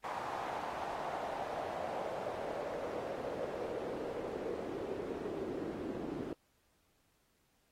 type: noise with band-pass filter sweep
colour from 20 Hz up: pink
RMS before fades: -40 dBFS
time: 0.04-6.33 s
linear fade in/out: 2 ms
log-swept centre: 880 to 320 Hz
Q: 2.8
effects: pink hiss -75 dBFS RMS until 7.71 s + AAC 48 kbps